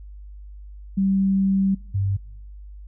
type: tone pair in turn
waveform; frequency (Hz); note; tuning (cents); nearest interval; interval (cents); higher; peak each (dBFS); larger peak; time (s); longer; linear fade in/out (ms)
sine; 193.7 / 98.34; G3 / G2; -20 / +6; octave; 1174; first; -17 / -19; first; 0.97-1.75 / 1.94-2.17; first; 10
effects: noise-tail reverb RT60 0.8 s tail -25 dB re dry + added 50 Hz sine -37 dBFS peak until 2.87 s